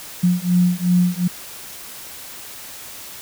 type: beating tone pair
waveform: sine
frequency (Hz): 177 / 179.7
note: F3 / F3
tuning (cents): +23 / +50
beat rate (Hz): 2.7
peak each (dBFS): -17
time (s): 0.23-1.28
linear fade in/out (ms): 10
effects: white hiss -36 dBFS RMS until 3.21 s